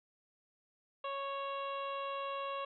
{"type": "harmonic tone", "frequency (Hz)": 553, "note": "C#5", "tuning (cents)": -4, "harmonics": [1, 2, 3, 4, 5, 6, 7], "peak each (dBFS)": [-41, -39, -54, -57, -48, -53, -58], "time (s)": [1.04, 2.65], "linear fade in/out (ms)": 5, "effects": []}